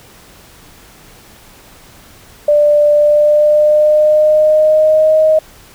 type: tone with pitch glide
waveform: sine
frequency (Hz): 591 to 626.1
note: D5 to D#5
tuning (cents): +11 to +11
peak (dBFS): -6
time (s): 2.48-5.39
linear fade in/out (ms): 5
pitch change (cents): +100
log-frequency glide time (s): 2.92-5.17
effects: pink hiss -41 dBFS RMS until 5.74 s